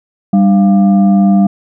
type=tone with frequency modulation; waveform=sine; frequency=197.3 Hz; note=G3; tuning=11 cents sharp; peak=-5 dBFS; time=0.33-1.47 s; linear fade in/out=5 ms; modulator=498 Hz; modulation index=0.5; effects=none